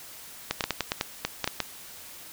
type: clicks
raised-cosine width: 0.2 ms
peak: -8 dBFS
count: 11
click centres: 0.51 / 0.608 / 0.64 / 0.707 / 0.807 / 0.919 / 1.011 / 1.25 / 1.443 / 1.476 / 1.603 s
effects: white hiss -45 dBFS RMS until 2.32 s